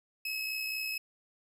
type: tone with amplitude modulation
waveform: 30% pulse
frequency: 2573 Hz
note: E7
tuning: 43 cents flat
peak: -29 dBFS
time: 0.25-0.98 s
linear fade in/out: 5 ms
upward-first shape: sine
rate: 64.2 Hz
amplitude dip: 35%
effects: none